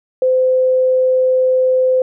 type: tone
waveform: sine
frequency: 514 Hz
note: C5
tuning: 31 cents flat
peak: -10 dBFS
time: 0.22-2.02 s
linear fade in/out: 2 ms
effects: none